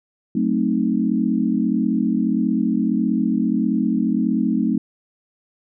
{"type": "chord", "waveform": "sine", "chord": "F# diminished seventh", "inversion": "none", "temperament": "equal", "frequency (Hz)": [185, 220, 261.6, 311.1], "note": ["F#3", "A3", "C4", "Eb4"], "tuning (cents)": [0, 0, 0, 0], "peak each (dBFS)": [-24, -20, -22, -24], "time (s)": [0.35, 4.78], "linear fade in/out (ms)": 5, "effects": []}